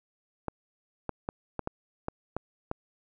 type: clicks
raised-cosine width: 1 ms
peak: -17 dBFS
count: 8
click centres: 0.483 / 1.093 / 1.289 / 1.593 / 1.674 / 2.084 / 2.366 / 2.714 s
effects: none